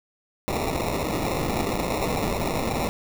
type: noise with sample-and-hold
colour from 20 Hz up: violet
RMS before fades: -26 dBFS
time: 0.48-2.89 s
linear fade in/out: 0 ms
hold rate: 1575 Hz
effects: none